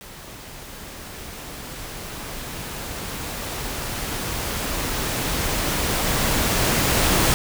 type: noise with level ramp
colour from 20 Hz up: pink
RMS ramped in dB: -40 to -18 dBFS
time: 0.01-7.34 s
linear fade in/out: 0 ms
effects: none